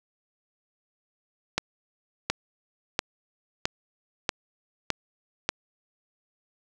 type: accelerating click train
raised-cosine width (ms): 0.2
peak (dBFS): -6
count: 7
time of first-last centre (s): 1.58-5.49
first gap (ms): 720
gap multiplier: 0.96
effects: none